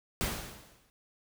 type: noise with exponential decay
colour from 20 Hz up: pink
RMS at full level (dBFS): -30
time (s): 0.21-0.9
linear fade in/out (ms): 0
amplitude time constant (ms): 150
effects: none